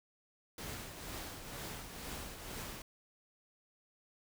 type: noise with tremolo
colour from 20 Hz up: pink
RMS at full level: -43 dBFS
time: 0.58-2.82 s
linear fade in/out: 2 ms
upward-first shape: triangle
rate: 2.1 Hz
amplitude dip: 55%
effects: none